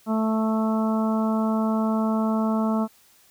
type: harmonic tone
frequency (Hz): 220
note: A3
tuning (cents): 0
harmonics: 1 / 2 / 3 / 4 / 5 / 6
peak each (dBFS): -21 / -33 / -30 / -33 / -34 / -35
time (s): 0.06-2.88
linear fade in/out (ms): 50
effects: white hiss -57 dBFS RMS until 3.3 s